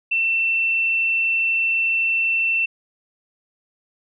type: tone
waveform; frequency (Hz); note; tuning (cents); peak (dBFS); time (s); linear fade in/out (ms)
sine; 2687; E7; +33; -17; 0.11-2.66; 10
effects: none